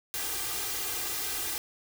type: noise with comb filter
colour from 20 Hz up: white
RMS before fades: -33 dBFS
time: 0.14-1.58 s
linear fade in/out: 0 ms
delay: 2.5 ms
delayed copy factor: +0.9
effects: none